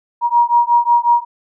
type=beating tone pair; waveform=sine; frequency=948 / 953.5 Hz; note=A#5 / A#5; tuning=+29 / +39 cents; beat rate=5.5 Hz; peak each=-13 dBFS; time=0.21-1.25 s; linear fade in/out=50 ms; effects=none